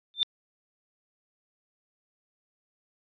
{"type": "tone with exponential growth", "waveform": "sine", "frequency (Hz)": 3572, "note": "A7", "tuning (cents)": 25, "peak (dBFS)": -15, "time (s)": [0.14, 0.23], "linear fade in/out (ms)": 0, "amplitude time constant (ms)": 18, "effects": ["tanh soft clip ceiling -17 dBFS", "resampled to 11025 Hz"]}